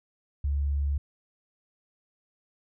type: tone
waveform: sine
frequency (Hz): 71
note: C#2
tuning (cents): +42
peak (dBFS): -24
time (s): 0.44-0.98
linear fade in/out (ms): 5
effects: none